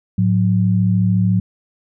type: tone pair together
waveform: sine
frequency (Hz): 108.3 / 182.03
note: A2 / F#3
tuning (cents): -27 / -28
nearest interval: major sixth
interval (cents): 899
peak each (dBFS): -15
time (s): 0.18-1.4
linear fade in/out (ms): 5
effects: none